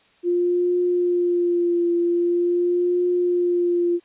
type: tone with vibrato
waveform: sine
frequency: 350 Hz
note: F4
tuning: 4 cents sharp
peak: -17 dBFS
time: 0.23-4 s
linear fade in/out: 50 ms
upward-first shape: triangle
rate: 0.44 Hz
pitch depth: 31 cents each way
effects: white hiss -58 dBFS RMS until 4.04 s + resampled to 8000 Hz